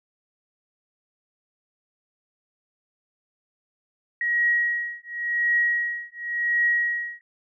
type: tone with tremolo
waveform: sine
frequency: 1900 Hz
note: A#6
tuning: 33 cents sharp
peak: -17 dBFS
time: 4.21-7.21 s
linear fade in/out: 2 ms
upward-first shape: triangle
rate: 0.92 Hz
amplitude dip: 100%
effects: none

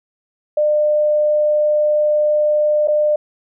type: tone with dropouts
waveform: sine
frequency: 601 Hz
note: D5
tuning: 40 cents sharp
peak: -12 dBFS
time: 0.57-3.16 s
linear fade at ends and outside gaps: 5 ms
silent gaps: 2.875-2.882 s
effects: none

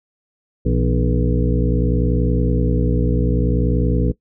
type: harmonic tone with a mistuned harmonic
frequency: 60.6 Hz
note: B1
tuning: 32 cents flat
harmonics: 1 / 2 / 3 / 4 / 5 / 7 / 8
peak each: -18 / -21 / -23 / -24 / -25 / -26 / -27 dBFS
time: 0.65-4.12 s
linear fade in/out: 10 ms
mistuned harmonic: 3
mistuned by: -100 cents
effects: noise-tail reverb RT60 0.1 s tail -19 dB re dry

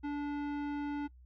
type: tone with tanh clipping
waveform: sine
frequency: 290 Hz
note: D4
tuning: 22 cents flat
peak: -36 dBFS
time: 0.03-1.08 s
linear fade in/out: 20 ms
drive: 16 dB
effects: noise-tail reverb RT60 0.1 s tail -23 dB re dry + added 62 Hz sine -54 dBFS peak until 1.25 s

